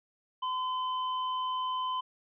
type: tone with tanh clipping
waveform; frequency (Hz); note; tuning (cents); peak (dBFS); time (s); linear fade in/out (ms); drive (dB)
sine; 1020; C6; -44; -32; 0.42-2.01; 10; 18
effects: resampled to 8000 Hz

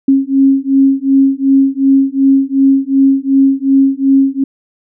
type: beating tone pair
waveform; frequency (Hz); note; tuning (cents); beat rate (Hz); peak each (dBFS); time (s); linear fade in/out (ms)
sine; 270 / 272.7; C#4 / C#4; -45 / -28; 2.7; -10; 0.08-4.44; 5
effects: none

